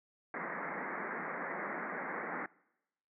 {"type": "band-pass noise", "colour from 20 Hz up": "white", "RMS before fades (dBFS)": -40, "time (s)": [0.34, 2.46], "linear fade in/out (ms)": 2, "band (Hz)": [160, 2100], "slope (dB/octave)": 96, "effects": ["noise-tail reverb RT60 0.9 s tail -24 dB re dry"]}